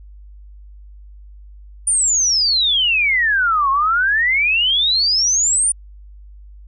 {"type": "exponential two-way sweep", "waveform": "sine", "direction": "down then up", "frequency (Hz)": [9450, 1064, 9450], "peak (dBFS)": -13, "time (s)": [1.87, 5.72], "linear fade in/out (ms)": 5, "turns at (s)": 3.7, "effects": ["added 50 Hz sine -37 dBFS peak until 6.67 s"]}